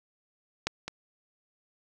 clicks, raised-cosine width 0.2 ms, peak -10 / -18 dBFS, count 2, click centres 0.67 / 0.88 s, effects none

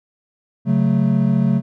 triangle chord, F# minor, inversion second, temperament equal, 138.59 / 185 / 220 Hz, C#3 / F#3 / A3, 0 / 0 / 0 cents, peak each -16 dBFS, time 0.65-1.62 s, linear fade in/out 50 ms, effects none

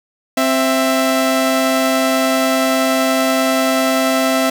sawtooth tone pair together, 262.8 / 662.2 Hz, C4 / E5, +8 / +8 cents, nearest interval octave + major third, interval 1600 cents, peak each -12 dBFS, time 0.37-4.5 s, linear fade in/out 5 ms, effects none

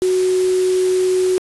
sine tone in noise, 370 Hz, F#4, in tune, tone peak -13 dBFS, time 0.02-1.38 s, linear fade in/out 0 ms, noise white, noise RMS -30 dBFS, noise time 0.02-1.38 s, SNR +14 dB, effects resampled to 24000 Hz

